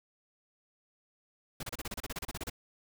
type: noise bursts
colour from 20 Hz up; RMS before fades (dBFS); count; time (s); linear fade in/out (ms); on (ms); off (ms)
pink; -38; 15; 1.6-2.499; 5; 31; 31
effects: none